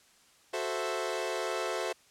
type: chord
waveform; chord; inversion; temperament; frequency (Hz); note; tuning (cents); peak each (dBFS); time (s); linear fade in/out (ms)
sawtooth; F# half-diminished seventh; none; equal; 370 / 440 / 523.3 / 659.3; F#4 / A4 / C5 / E5; 0 / 0 / 0 / 0; -33; 0.53-1.93; 10
effects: white hiss -62 dBFS RMS until 2.1 s + low-pass 9000 Hz 12 dB/octave